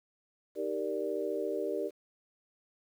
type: chord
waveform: sine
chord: Eb major seventh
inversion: none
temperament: equal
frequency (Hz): 311.1 / 392 / 466.2 / 587.3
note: Eb4 / G4 / Bb4 / D5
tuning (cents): 0 / 0 / 0 / 0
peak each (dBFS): -39 / -35 / -36 / -37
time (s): 0.55-1.91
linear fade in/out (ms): 50
effects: 10-bit